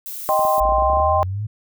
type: noise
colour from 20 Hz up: violet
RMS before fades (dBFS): -31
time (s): 0.06-0.6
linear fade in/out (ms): 0
type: chord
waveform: sine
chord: C minor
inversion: first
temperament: equal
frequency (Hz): 622.3 / 784 / 1046.5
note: Eb5 / G5 / C6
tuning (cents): 0 / 0 / 0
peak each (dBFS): -19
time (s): 0.29-1.23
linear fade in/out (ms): 0
type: clicks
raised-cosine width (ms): 2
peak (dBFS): -23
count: 12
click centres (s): 0.393 / 0.451 / 0.581 / 0.654 / 0.691 / 0.722 / 0.784 / 0.823 / 0.9 / 0.934 / 0.971 / 1.001
type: exponential sweep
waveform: sine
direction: up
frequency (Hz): 51.91 to 110.3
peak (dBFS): -22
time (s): 0.6-1.47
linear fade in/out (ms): 10
effects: none